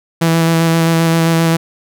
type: tone with vibrato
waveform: sawtooth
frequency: 164.81 Hz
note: E3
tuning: in tune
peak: -6 dBFS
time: 0.21-1.57 s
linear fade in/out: 10 ms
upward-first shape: square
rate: 7.6 Hz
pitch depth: 11 cents each way
effects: none